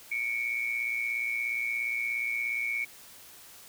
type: tone pair together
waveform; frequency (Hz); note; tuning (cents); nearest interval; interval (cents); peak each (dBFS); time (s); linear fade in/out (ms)
sine; 2217 / 2334; C#7 / D7; 0 / -11; minor second; 89; -30 / -33; 0.11-2.85; 10
effects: white hiss -51 dBFS RMS until 3.68 s